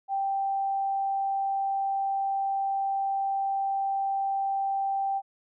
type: tone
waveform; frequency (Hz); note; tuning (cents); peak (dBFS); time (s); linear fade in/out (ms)
sine; 784; G5; 0; -25; 0.08-5.22; 50
effects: none